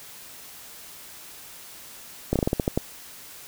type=slowing click train; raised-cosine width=2 ms; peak=-8 dBFS; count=9; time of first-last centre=2.33-2.775 s; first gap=27 ms; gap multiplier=1.2; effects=white hiss -44 dBFS RMS until 3.47 s